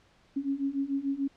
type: beating tone pair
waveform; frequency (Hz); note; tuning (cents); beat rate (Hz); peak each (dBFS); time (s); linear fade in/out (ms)
sine; 272.2 / 279; C#4 / C#4; -31 / +11; 6.8; -32 / -30; 0.36-1.28; 10
effects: pink hiss -63 dBFS RMS until 1.36 s + low-pass 5000 Hz 12 dB/octave